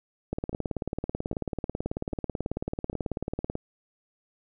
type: two click trains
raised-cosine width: 2 ms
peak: -24 / -16 dBFS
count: 4 / 60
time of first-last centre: 0.53-2.93 / 0.33-3.554 s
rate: 1.25 / 18.3 Hz
effects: none